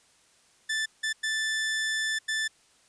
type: tone bursts at uneven times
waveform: sawtooth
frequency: 1760 Hz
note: A6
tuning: in tune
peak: -23 dBFS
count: 4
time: 0.69-0.86 / 1.03-1.13 / 1.23-2.19 / 2.28-2.48 s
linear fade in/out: 10 ms
effects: white hiss -62 dBFS RMS until 2.88 s + resampled to 22050 Hz